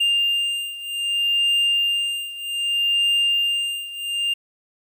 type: beating tone pair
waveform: triangle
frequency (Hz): 2801 / 2801.64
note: F7 / F7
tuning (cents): +4 / +5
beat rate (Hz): 0.64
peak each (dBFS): -19 / -22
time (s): 0-4.34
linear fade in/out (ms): 10
effects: 9-bit